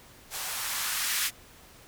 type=noise with band-pass filter sweep; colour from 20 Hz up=violet; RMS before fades=-31 dBFS; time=0.3-1.31 s; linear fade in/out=50 ms; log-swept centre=680 to 1800 Hz; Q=1.3; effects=pink hiss -53 dBFS RMS until 1.87 s